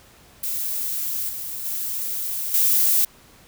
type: noise with level steps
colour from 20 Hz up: violet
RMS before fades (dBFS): -26 / -31 / -27 / -18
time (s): 0.43-3.05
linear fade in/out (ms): 5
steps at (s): 1.29 / 1.65 / 2.54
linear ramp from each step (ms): 2
effects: pink hiss -51 dBFS RMS until 3.47 s